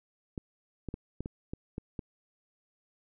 clicks, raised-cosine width 3 ms, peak -23 dBFS, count 8, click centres 0.378 / 0.887 / 0.941 / 1.206 / 1.259 / 1.535 / 1.781 / 1.992 s, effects none

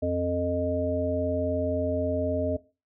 harmonic tone, 88.1 Hz, F2, 16 cents sharp, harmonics 1 / 3 / 5 / 7, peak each -31 / -30 / -32 / -27 dBFS, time 0.02-2.57 s, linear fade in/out 10 ms, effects noise-tail reverb RT60 0.3 s tail -18 dB re dry

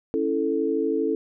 sine chord, A major, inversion first, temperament equal, 277.2 / 329.6 / 440 Hz, C#4 / E4 / A4, 0 / 0 / 0 cents, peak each -27 / -26 / -24 dBFS, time 0.14-1.15 s, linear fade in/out 0 ms, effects none

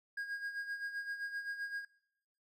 triangle tone with tremolo, 1632 Hz, G#6, 31 cents flat, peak -34 dBFS, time 0.17-1.85 s, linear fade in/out 5 ms, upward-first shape sine, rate 7.7 Hz, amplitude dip 65%, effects noise-tail reverb RT60 0.8 s tail -22 dB re dry

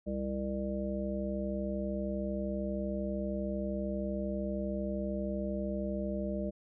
harmonic tone, 66.4 Hz, C2, 26 cents sharp, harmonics 1 / 3 / 5 / 7 / 9, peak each -40 / -35 / -41 / -44 / -38 dBFS, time 0.06-6.51 s, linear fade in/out 20 ms, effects none

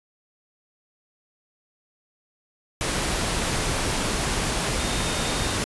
sine tone in noise, 3665 Hz, A#7, 30 cents flat, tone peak -36 dBFS, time 4.79-5.55 s, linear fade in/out 0 ms, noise pink, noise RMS -25 dBFS, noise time 2.81-5.64 s, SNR -14 dB, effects resampled to 24000 Hz

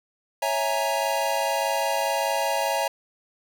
square chord, A# half-diminished seventh, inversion first, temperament equal, 554.4 / 659.3 / 830.6 / 932.3 Hz, C#5 / E5 / G#5 / A#5, 0 / 0 / 0 / 0 cents, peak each -29 dBFS, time 0.42-2.88 s, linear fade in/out 5 ms, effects none

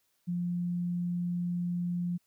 sine tone, 175.4 Hz, F3, 8 cents sharp, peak -29 dBFS, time 0.27-2.18 s, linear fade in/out 20 ms, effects white hiss -74 dBFS RMS until 2.26 s

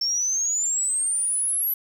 sine exponential sweep, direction up, 5400 to 11870 Hz, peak -21 dBFS, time 0.01-1.74 s, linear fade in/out 5 ms, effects 8-bit

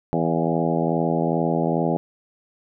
harmonic tone with a mistuned harmonic, 82.41 Hz, E2, in tune, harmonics 2 / 3 / 4 / 5 / 6 / 7 / 8 / 9 / 10, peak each -24 / -26 / -27 / -28 / -29 / -29 / -30 / -31 / -31 dBFS, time 0.13-1.97 s, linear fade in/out 0 ms, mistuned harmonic 8, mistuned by +24 cents, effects none

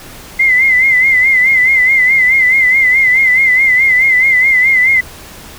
sine tone with vibrato, 2064 Hz, C7, 24 cents flat, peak -6 dBFS, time 0.39-5.01 s, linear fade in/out 10 ms, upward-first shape sine, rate 4.7 Hz, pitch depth 69 cents each way, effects pink hiss -33 dBFS RMS until 5.58 s

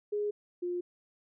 sine tone pair in turn, 415.3 / 353.9 Hz, G#4 / F4, 0 / +23 cents, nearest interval minor third, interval 277 cents, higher first, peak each -29 / -31 dBFS, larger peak first, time 0.12-0.31 / 0.62-0.81 s, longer neither, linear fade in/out 10 ms, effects none

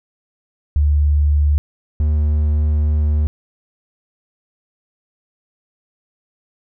sine / triangle tone pair in turn, 73.5 / 75.3 Hz, D2 / D2, +2 / +44 cents, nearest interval unison, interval 42 cents, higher second, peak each -11 dBFS, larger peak neither, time 0.76-1.58 / 2-3.27 s, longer second, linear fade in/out 0 ms, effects none

